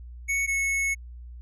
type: tone pair in turn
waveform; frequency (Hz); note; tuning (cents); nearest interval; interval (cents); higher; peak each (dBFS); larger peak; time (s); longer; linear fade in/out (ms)
square; 2217 / 2198; C#7 / C#7; 0 / -15; unison; 15; first; -24; neither; 0.28-0.47 / 0.47-0.95; second; 20
effects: added 60 Hz sine -39 dBFS peak until 1.41 s + resampled to 24000 Hz